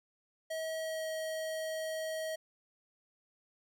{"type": "tone with pitch glide", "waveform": "square", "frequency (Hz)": [640, 635.2], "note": ["D#5", "D#5"], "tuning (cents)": [49, 36], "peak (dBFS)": -36, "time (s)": [0.5, 2.36], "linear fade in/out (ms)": 10, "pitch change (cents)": -13, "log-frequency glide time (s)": [0.8, 1.08], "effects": []}